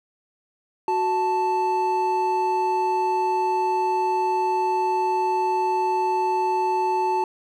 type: tone pair together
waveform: triangle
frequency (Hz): 370 / 880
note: F#4 / A5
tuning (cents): 0 / 0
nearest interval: octave + minor third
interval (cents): 1500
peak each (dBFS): -23 / -19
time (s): 0.88-7.24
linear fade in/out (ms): 2
effects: none